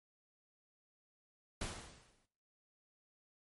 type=noise with exponential decay; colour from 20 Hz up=pink; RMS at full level=-39 dBFS; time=1.61-2.26 s; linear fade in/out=5 ms; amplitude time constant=140 ms; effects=noise-tail reverb RT60 0.7 s tail -20 dB re dry + MP3 48 kbps